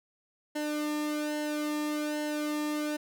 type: tone with flanger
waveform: sawtooth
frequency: 300 Hz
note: D4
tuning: 37 cents sharp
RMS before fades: -32 dBFS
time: 0.55-2.97 s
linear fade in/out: 10 ms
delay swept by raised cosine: 0.83 to 1.37 ms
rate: 1.2 Hz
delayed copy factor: -0.7
effects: none

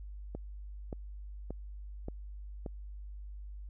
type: click train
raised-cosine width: 2 ms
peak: -26 dBFS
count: 5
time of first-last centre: 0.35-2.662 s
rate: 1.73 Hz
effects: added 50 Hz sine -42 dBFS peak until 3.69 s

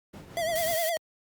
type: noise with tremolo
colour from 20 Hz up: brown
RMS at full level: -37 dBFS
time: 0.13-0.75 s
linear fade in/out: 10 ms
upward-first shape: triangle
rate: 5.6 Hz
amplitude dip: 55%
type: tone with vibrato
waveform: square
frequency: 659.3 Hz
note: E5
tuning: in tune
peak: -27 dBFS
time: 0.37-0.97 s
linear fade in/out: 0 ms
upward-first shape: triangle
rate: 9.8 Hz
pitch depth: 100 cents each way
type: noise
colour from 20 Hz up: blue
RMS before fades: -33 dBFS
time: 0.55-0.9 s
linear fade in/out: 10 ms
effects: high-pass 100 Hz 12 dB/octave + Opus 48 kbps

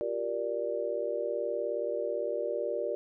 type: chord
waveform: sine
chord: G minor seventh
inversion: third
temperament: just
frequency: 352.8 / 392 / 470.4 / 588 Hz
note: F4 / G4 / Bb4 / D5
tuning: +18 / 0 / +16 / +2 cents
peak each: -39 / -37 / -34 / -33 dBFS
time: 0.01-2.95 s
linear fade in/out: 0 ms
effects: none

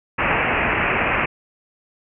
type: low-pass noise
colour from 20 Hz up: white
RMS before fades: -20 dBFS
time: 0.18-1.26 s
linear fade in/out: 10 ms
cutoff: 2700 Hz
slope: 96 dB/octave
effects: none

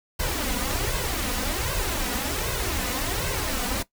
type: noise with flanger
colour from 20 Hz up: pink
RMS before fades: -27 dBFS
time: 0.19-3.83 s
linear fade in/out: 10 ms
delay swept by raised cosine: 1.9 to 4.1 ms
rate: 1.3 Hz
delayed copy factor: +0.65
effects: noise-tail reverb RT60 0.1 s tail -17 dB re dry

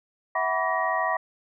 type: tone cluster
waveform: sine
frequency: 652 / 745 / 984 / 1145 / 1886 Hz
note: E5 / F#5 / B5 / D6 / A#6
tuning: -19 / +12 / -7 / -44 / +20 cents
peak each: -29 dBFS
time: 0.35-1.17 s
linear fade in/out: 5 ms
effects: none

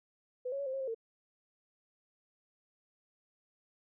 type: tone with pitch steps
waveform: sine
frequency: 502 / 552 / 562 / 523 / 540 / 529 / 454 Hz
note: B4 / C#5 / C#5 / C5 / C#5 / C5 / A#4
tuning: +28 / -7 / +24 / -1 / -45 / +19 / -46 cents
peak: -34 dBFS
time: 0.45-0.947 s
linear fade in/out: 10 ms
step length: 71 ms
effects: none

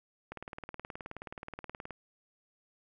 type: click train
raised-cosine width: 0.5 ms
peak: -26 dBFS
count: 31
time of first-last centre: 0.32-1.907 s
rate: 18.9 Hz
effects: none

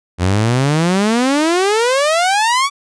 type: exponential sweep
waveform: sawtooth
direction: up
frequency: 85.4 to 1161 Hz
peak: -8 dBFS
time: 0.18-2.7 s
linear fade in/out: 50 ms
effects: resampled to 22050 Hz

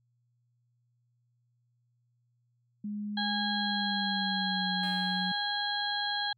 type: tone with pitch glide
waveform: sine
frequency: 207.7 to 183.97 Hz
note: G#3 to F#3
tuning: 0 to -10 cents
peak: -33 dBFS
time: 2.84-5.32 s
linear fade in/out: 5 ms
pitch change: -210 cents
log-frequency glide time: 3.49-4.74 s
type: harmonic tone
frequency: 821 Hz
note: G#5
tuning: 20 cents flat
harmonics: 1 / 2 / 4 / 5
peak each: -35 / -35 / -35 / -35 dBFS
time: 3.17-6.33 s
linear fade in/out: 5 ms
type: tone with exponential decay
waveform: 5% pulse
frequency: 306 Hz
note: D#4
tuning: 29 cents flat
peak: -33 dBFS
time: 4.83-6.03 s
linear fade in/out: 2 ms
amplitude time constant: 260 ms
effects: added 120 Hz sine -70 dBFS peak until 6.37 s

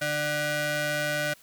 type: ring-modulated tone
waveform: sawtooth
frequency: 446 Hz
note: A4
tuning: 23 cents sharp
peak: -19 dBFS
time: 0.01-1.34 s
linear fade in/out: 10 ms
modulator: 1040 Hz
effects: white hiss -56 dBFS RMS until 1.42 s

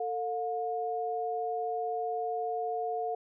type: tone pair together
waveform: sine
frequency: 448.1 / 716 Hz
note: A4 / F5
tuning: +32 / +43 cents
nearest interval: minor sixth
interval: 811 cents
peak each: -34 / -32 dBFS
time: 0-3.15 s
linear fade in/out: 5 ms
effects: none

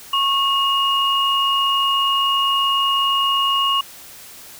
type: tone pair together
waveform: sine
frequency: 1098 / 2861 Hz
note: C#6 / F7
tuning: -17 / +41 cents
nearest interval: octave + perfect fourth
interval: 1658 cents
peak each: -18 dBFS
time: 0.13-3.81 s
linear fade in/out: 5 ms
effects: white hiss -40 dBFS RMS until 4.59 s

